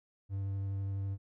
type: tone with vibrato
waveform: triangle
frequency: 98 Hz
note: G2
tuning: in tune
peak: -31 dBFS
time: 0.29-1.18 s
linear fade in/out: 50 ms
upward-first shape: triangle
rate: 12 Hz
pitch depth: 13 cents each way
effects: none